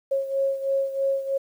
sine beating tone pair, 544 / 547.1 Hz, C#5 / C#5, -33 / -23 cents, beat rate 3.1 Hz, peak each -23 / -28 dBFS, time 0.11-1.38 s, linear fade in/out 10 ms, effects 9-bit

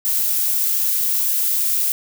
violet noise, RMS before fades -19 dBFS, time 0.05-1.92 s, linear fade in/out 0 ms, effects none

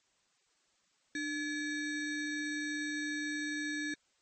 square ring-modulated tone, 1004 Hz, B5, 28 cents sharp, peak -32 dBFS, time 1.15-3.94 s, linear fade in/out 2 ms, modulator 704 Hz, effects white hiss -73 dBFS RMS until 4.21 s + MP3 32 kbps

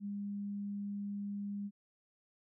sine tone, 202.4 Hz, G#3, 44 cents flat, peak -37 dBFS, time 0-1.71 s, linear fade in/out 50 ms, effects none

